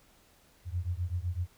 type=beating tone pair; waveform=sine; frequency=85 / 92.9 Hz; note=F2 / F#2; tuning=-46 / +7 cents; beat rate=7.9 Hz; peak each=-33 / -34 dBFS; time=0.65-1.48 s; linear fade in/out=50 ms; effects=pink hiss -63 dBFS RMS until 1.57 s